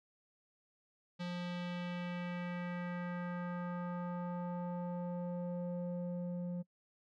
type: tone with low-pass filter sweep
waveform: square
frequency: 176.4 Hz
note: F3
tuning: 18 cents sharp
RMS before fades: -40 dBFS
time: 1.19-6.63 s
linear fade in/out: 20 ms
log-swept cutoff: 4000 to 380 Hz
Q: 1.9
effects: noise-tail reverb RT60 0.1 s tail -25 dB re dry